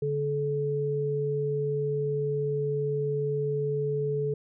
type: tone pair together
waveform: sine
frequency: 143.83 / 431 Hz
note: D3 / A4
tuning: -36 / -36 cents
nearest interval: octave + perfect fifth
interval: 1900 cents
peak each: -30 / -27 dBFS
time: 0.02-4.34 s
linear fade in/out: 5 ms
effects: none